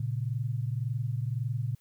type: tone pair together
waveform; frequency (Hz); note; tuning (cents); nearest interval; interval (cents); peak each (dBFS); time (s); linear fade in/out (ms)
sine; 115.5 / 137.35; A#2 / C#3; -16 / -16; minor third; 300; -30 / -33; 0-1.75; 5
effects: white hiss -69 dBFS RMS until 1.8 s